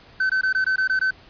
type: tone bursts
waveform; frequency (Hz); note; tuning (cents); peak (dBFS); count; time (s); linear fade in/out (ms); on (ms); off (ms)
triangle; 1528; G6; -45; -16; 8; 0.2-1.108; 5; 96; 20
effects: pink hiss -49 dBFS RMS until 1.29 s + resampled to 11025 Hz